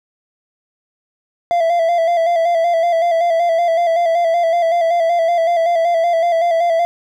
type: tone with vibrato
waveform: triangle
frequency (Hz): 676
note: E5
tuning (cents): +43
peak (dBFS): -10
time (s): 1.51-6.85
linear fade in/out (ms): 0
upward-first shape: square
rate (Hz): 5.3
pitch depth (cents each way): 43
effects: none